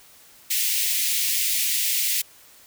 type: high-pass noise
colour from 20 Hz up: white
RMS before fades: -23 dBFS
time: 0.5-2.22 s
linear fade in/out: 10 ms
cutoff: 2000 Hz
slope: 48 dB/octave
effects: white hiss -51 dBFS RMS until 2.66 s